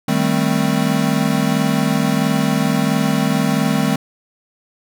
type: chord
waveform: square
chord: A half-diminished seventh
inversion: second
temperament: equal with one note detuned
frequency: 155.56 / 197.13 / 220 / 261.6 Hz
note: Eb3 / G3 / A3 / C4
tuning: 0 / +10 / 0 / 0 cents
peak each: -21 dBFS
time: 0.08-3.96 s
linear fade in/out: 5 ms
effects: none